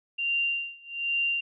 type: tone with tremolo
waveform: sine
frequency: 2777 Hz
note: F7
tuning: 10 cents flat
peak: -23 dBFS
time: 0.18-1.41 s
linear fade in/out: 10 ms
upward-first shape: sine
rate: 1.2 Hz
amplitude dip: 95%
effects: none